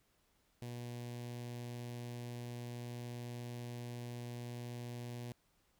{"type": "tone with notch filter", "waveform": "sawtooth", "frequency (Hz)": 120.6, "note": "B2", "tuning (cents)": -41, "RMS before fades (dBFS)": -45, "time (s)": [0.62, 5.32], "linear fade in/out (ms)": 0, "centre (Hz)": 1300, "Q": 1.3, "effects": ["pink hiss -75 dBFS RMS until 5.79 s"]}